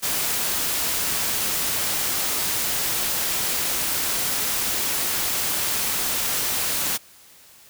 white noise, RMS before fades -24 dBFS, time 0.02-6.98 s, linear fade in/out 20 ms, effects white hiss -50 dBFS RMS until 7.69 s

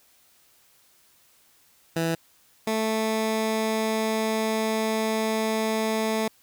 15% pulse tone pair in turn, 164.81 / 220 Hz, E3 / A3, 0 / 0 cents, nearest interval perfect fourth, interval 500 cents, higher second, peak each -17 dBFS, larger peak neither, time 1.96-2.15 / 2.67-6.28 s, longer second, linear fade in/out 5 ms, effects white hiss -60 dBFS RMS until 6.42 s

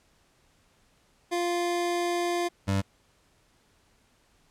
25% pulse tone pair in turn, 348.4 / 97.77 Hz, F4 / G2, -4 / -4 cents, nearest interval octave + minor seventh, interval 2200 cents, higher first, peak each -22 / -20 dBFS, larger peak second, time 1.31-2.49 / 2.67-2.82 s, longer first, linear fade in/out 20 ms, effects pink hiss -65 dBFS RMS until 4.5 s + low-pass 10000 Hz 12 dB/octave

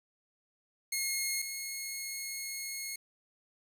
10% pulse tone pair in turn, 2155 / 2167 Hz, C#7 / C#7, -49 / -40 cents, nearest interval unison, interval 9 cents, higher second, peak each -22 / -28 dBFS, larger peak first, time 0.92-1.42 / 1.42-2.96 s, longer second, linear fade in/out 5 ms, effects 10-bit

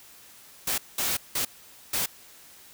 white noise bursts at uneven times, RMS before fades -27 dBFS, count 4, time 0.67-0.78 / 0.98-1.17 / 1.35-1.45 / 1.93-2.06 s, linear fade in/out 5 ms, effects white hiss -51 dBFS RMS until 2.73 s

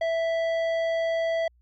triangle tone with tanh clipping, 659.3 Hz, E5, in tune, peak -25 dBFS, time 0.01-1.48 s, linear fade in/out 5 ms, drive 15 dB, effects added 60 Hz sine -58 dBFS peak until 1.61 s

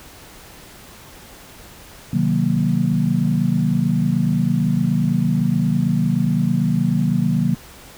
sine chord, C half-diminished seventh, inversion none, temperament equal with one note detuned, 129.09 / 155.56 / 185 / 233.1 Hz, C3 / Eb3 / Gb3 / Bb3, -23 / 0 / 0 / 0 cents, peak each -23 / -20 / -20 / -21 dBFS, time 2.13-7.55 s, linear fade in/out 5 ms, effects pink hiss -42 dBFS RMS until 7.97 s

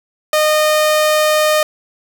sawtooth tone, 613 Hz, D#5, 26 cents flat, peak -7 dBFS, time 0.33-1.63 s, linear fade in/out 2 ms, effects none

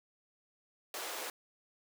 pink high-pass noise, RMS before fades -41 dBFS, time 0.94-1.3 s, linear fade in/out 2 ms, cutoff 400 Hz, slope 24 dB/octave, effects none

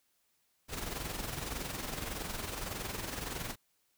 pink noise with amplitude modulation, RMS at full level -37 dBFS, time 0.68-3.56 s, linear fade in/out 50 ms, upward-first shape sine, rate 21.7 Hz, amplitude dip 55%, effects white hiss -75 dBFS RMS until 3.97 s

